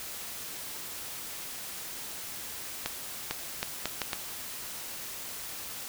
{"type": "accelerating click train", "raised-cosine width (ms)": 0.2, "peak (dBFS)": -12, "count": 6, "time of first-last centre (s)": [2.86, 4.132], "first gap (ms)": 450, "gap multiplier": 0.71, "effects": ["white hiss -40 dBFS RMS until 5.88 s"]}